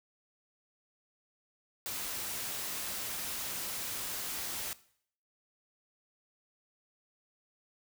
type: noise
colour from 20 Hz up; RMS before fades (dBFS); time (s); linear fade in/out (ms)
white; -38; 1.86-4.73; 0
effects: noise-tail reverb RT60 0.6 s tail -18 dB re dry